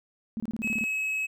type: tone bursts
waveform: sine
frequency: 222.2 Hz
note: A3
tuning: 17 cents sharp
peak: -29 dBFS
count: 9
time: 0.37-0.84 s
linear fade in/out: 0 ms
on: 30 ms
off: 25 ms
type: tone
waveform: triangle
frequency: 2568 Hz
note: E7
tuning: 46 cents flat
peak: -25 dBFS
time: 0.62-1.27 s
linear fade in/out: 20 ms
effects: none